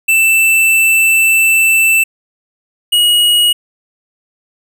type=tone pair in turn; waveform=square; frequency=2659 / 2897 Hz; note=E7 / F#7; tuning=+14 / -37 cents; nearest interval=minor second; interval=149 cents; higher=second; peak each=-8 dBFS; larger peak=neither; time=0.08-2.04 / 2.92-3.53 s; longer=first; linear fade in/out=10 ms; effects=none